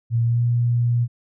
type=tone with pitch glide; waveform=sine; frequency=116.54 to 119.68 Hz; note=A#2 to A#2; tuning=0 to +46 cents; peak=-16 dBFS; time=0.1-1.08 s; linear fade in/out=50 ms; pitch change=+46 cents; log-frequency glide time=0.23-0.42 s; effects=none